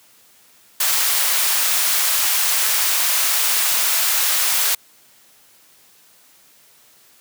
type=high-pass noise; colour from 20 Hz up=white; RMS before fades=-18 dBFS; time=0.8-4.75 s; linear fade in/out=5 ms; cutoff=820 Hz; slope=12 dB/octave; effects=white hiss -52 dBFS RMS until 7.2 s + high-pass 100 Hz 12 dB/octave